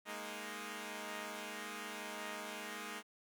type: chord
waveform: 5% pulse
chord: Ab suspended second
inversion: none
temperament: equal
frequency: 207.7 / 233.1 / 311.1 Hz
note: Ab3 / Bb3 / Eb4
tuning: 0 / 0 / 0 cents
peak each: -35 / -37 / -37 dBFS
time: 0.05-3.03 s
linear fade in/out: 50 ms
effects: none